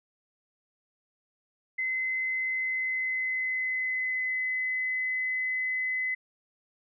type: tone with pitch glide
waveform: sine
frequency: 2049 to 2025 Hz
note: C7 to B6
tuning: -37 to +43 cents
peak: -27 dBFS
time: 1.78-6.15 s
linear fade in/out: 10 ms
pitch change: -20 cents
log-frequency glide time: 2.5-4.39 s
effects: none